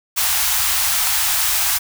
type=band-stop noise; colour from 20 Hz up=white; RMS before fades=-18 dBFS; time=0.16-1.79 s; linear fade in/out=20 ms; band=100 to 700 Hz; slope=48 dB/octave; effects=none